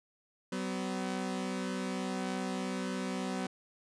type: tone pair together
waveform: sawtooth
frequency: 189.24 / 252.6 Hz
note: F#3 / B3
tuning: +39 / +39 cents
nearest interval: perfect fourth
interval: 500 cents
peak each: -32 / -33 dBFS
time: 0.52-3.47 s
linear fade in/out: 5 ms
effects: resampled to 22050 Hz